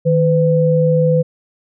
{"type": "tone pair together", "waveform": "sine", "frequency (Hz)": [157.1, 504.3], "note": ["D#3", "B4"], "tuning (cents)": [17, 36], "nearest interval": "octave + minor sixth", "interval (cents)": 2019, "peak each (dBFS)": -13, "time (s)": [0.05, 1.23], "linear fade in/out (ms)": 20, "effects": []}